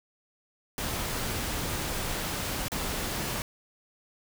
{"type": "noise with dropouts", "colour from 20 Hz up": "pink", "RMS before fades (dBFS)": -32, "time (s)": [0.78, 3.42], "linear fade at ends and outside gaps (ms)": 1, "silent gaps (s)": [2.683, 2.718], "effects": []}